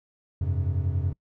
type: chord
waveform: triangle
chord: F suspended second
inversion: none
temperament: equal with one note detuned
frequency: 87.31 / 98 / 132.95 Hz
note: F2 / G2 / C3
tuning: 0 / 0 / +28 cents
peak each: -24 / -27 / -29 dBFS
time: 0.41-1.13 s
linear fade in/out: 5 ms
effects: noise-tail reverb RT60 0.1 s tail -26 dB re dry